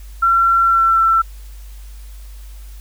sine tone with pitch glide, 1360 to 1340.5 Hz, F6 to E6, -46 to +29 cents, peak -10 dBFS, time 0.22-1.22 s, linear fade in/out 10 ms, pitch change -25 cents, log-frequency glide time 0.63-1.01 s, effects added 50 Hz sine -32 dBFS peak until 2.8 s + white hiss -48 dBFS RMS until 2.8 s

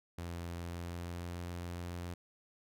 sawtooth tone with pitch glide, 85.8 to 87.25 Hz, F2 to F2, -30 to -1 cents, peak -36 dBFS, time 0.18-2.14 s, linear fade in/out 5 ms, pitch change +29 cents, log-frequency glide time 0.55-1.44 s, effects none

